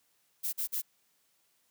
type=noise bursts; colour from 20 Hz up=violet; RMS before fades=-33 dBFS; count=3; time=0.43-0.82 s; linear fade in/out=20 ms; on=100 ms; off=45 ms; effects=white hiss -72 dBFS RMS until 1.7 s + high-pass 100 Hz 12 dB/octave